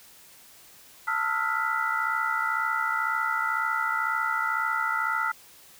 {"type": "tone cluster", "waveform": "sine", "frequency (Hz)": [891, 1285, 1359, 1421, 1981], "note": ["A5", "E6", "F6", "F6", "B6"], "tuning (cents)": [22, -45, -48, 30, 5], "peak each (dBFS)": [-32, -32, -29, -29, -33], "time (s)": [1.07, 5.32], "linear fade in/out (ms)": 10, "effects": ["white hiss -52 dBFS RMS until 5.79 s"]}